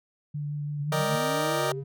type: tone with vibrato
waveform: sine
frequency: 146.83 Hz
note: D3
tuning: in tune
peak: -29 dBFS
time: 0.34-1.16 s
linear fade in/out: 10 ms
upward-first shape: sine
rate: 6 Hz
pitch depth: 11 cents each way
type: linear sweep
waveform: sine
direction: up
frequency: 127.5 to 415.3 Hz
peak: -33 dBFS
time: 0.78-1.84 s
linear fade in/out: 50 ms
type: chord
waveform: 25% pulse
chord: Eb major seventh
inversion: second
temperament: equal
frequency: 466.2 / 587.3 / 622.3 / 784 Hz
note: Bb4 / D5 / Eb5 / G5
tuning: 0 / 0 / 0 / 0 cents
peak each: -27 / -29 / -25 / -31 dBFS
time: 0.92-1.72 s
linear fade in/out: 2 ms
type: tone with pitch glide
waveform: triangle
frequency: 152.5 to 139.84 Hz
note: D#3 to C#3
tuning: -34 to +16 cents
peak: -32 dBFS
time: 0.98-1.84 s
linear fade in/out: 10 ms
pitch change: -150 cents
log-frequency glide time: 1.53-1.65 s
effects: none